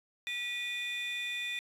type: tone cluster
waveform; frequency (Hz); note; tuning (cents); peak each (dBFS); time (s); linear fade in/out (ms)
triangle; 1947 / 2458 / 3542; B6 / D#7 / A7; -25 / -22 / +11; -38 / -34 / -37; 0.27-1.59; 0
effects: tanh soft clip ceiling -27 dBFS